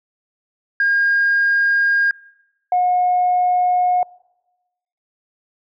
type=tone pair in turn; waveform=sine; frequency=1619 / 722.7 Hz; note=G#6 / F#5; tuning=-45 / -41 cents; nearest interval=octave + major second; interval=1396 cents; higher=first; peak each=-12 dBFS; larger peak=neither; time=0.8-2.11 / 2.72-4.03 s; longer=neither; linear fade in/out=2 ms; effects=noise-tail reverb RT60 1.0 s tail -24 dB re dry + tanh soft clip ceiling -9 dBFS